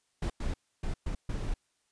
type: noise bursts at uneven times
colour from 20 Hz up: brown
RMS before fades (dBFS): -32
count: 5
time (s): 0.22-0.3 / 0.4-0.54 / 0.83-0.94 / 1.06-1.15 / 1.29-1.54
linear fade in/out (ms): 5
effects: white hiss -75 dBFS RMS until 1.91 s + resampled to 22050 Hz